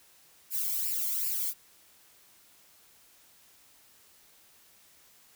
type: noise with flanger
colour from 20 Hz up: violet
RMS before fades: -31 dBFS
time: 0.5-1.54 s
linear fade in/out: 50 ms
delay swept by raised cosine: 0.4 to 0.94 ms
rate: 2.6 Hz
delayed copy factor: +0.75
effects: white hiss -60 dBFS RMS until 5.35 s